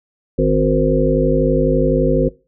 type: harmonic tone with a mistuned harmonic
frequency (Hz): 51.91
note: G#1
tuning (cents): 0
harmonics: 1 / 3 / 5 / 7 / 9 / 10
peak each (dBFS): -19 / -19 / -19 / -19 / -19 / -19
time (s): 0.38-2.29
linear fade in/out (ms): 10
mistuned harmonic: 7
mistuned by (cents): +30
effects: noise-tail reverb RT60 0.3 s tail -21 dB re dry